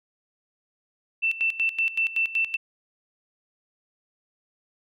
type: tone with tremolo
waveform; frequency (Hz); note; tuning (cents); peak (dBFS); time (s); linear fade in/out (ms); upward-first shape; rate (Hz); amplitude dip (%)
sine; 2674; E7; +24; -20; 1.22-2.57; 20; square; 5.3; 80
effects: none